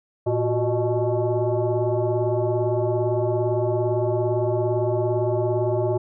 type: tone with frequency modulation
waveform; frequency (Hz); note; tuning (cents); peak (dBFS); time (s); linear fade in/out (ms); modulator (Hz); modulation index
sine; 130.81; C3; 0; -19; 0.26-5.98; 10; 244; 2.4
effects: none